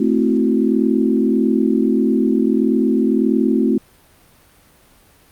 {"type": "chord", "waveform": "sine", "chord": "F# half-diminished seventh", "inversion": "first", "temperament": "equal", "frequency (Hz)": [220, 261.6, 329.6, 370], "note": ["A3", "C4", "E4", "F#4"], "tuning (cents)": [0, 0, 0, 0], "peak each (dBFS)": [-17, -17, -20, -21], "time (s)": [0, 3.78], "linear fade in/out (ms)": 5, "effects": ["pink hiss -51 dBFS RMS until 5.31 s", "Opus 48 kbps"]}